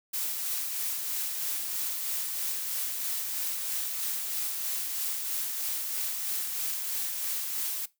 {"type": "noise with tremolo", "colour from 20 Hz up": "blue", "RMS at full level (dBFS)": -31, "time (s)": [0.13, 7.86], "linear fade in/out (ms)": 10, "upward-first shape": "sine", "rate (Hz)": 3.1, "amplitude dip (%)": 30, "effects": ["noise-tail reverb RT60 0.2 s tail -19 dB re dry"]}